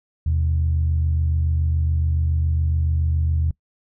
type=tone pair together; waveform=sine; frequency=80.2 / 127.31 Hz; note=E2 / C3; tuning=-47 / -47 cents; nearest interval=minor sixth; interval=800 cents; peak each=-17 / -26 dBFS; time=0.26-3.51 s; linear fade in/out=5 ms; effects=noise-tail reverb RT60 0.1 s tail -23 dB re dry + tanh soft clip ceiling -10 dBFS